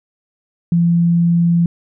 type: tone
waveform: sine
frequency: 170.5 Hz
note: F3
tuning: 41 cents flat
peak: -10 dBFS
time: 0.72-1.66 s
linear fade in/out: 2 ms
effects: none